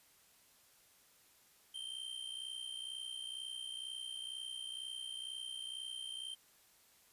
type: tone with amplitude modulation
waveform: square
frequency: 3136 Hz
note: G7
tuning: in tune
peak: -40 dBFS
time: 1.74-6.35 s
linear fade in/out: 10 ms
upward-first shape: sine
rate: 62.1 Hz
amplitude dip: 70%
effects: white hiss -67 dBFS RMS until 7.12 s + resampled to 32000 Hz